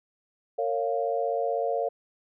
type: chord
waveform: sine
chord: Bb minor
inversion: none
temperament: equal with one note detuned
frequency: 458.4 / 554.4 / 698.5 Hz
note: Bb4 / Db5 / F5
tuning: -29 / 0 / 0 cents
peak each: -29 dBFS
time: 0.58-1.89 s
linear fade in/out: 10 ms
effects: none